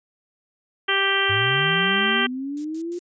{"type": "harmonic tone", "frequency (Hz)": 392, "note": "G4", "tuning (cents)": 0, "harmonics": [1, 2, 3, 4, 5, 6, 7, 8], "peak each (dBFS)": [-27, -32, -27, -24, -25, -31, -28, -24], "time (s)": [0.88, 2.27], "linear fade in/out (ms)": 10}
{"type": "linear sweep", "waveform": "sine", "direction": "up", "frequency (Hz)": [98, 355], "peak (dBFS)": -26, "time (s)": [1.29, 2.99], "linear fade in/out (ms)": 10}
{"type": "noise bursts", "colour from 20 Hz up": "violet", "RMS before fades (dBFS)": -39, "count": 3, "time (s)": [2.57, 2.992], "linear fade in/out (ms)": 0, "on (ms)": 74, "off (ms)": 100}
{"effects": ["resampled to 16000 Hz"]}